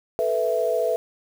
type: chord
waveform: sine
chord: A suspended second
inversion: none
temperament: equal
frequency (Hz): 440 / 493.9 / 659.3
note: A4 / B4 / E5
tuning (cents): 0 / 0 / 0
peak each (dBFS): -26 / -24 / -23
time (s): 0.19-0.96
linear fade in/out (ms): 0
effects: 7-bit